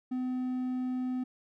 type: tone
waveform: triangle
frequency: 253.8 Hz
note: B3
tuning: 47 cents sharp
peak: -28 dBFS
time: 0.11-1.24 s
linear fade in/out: 10 ms
effects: none